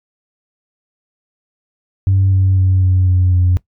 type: tone with pitch steps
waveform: sine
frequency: 96.3 / 94.97 / 93.67 / 92.38 / 91.11 / 89.85 Hz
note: G2 / F#2 / F#2 / F#2 / F#2 / F2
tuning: -30 / +46 / +22 / -2 / -26 / +50 cents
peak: -8 dBFS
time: 2.07-3.57 s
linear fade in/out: 0 ms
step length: 250 ms
effects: noise-tail reverb RT60 0.1 s tail -19 dB re dry + tanh soft clip ceiling -6 dBFS